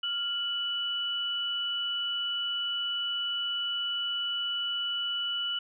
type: tone pair together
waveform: sine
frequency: 1396.9 / 2960 Hz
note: F6 / F#7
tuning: 0 / 0 cents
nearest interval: octave + minor second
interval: 1300 cents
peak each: -38 / -29 dBFS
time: 0.03-5.59 s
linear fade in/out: 5 ms
effects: none